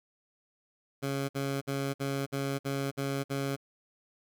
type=tone bursts; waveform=15% pulse; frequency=138.1 Hz; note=C#3; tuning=6 cents flat; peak=-24 dBFS; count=8; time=1.02-3.565 s; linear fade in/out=20 ms; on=270 ms; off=55 ms; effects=none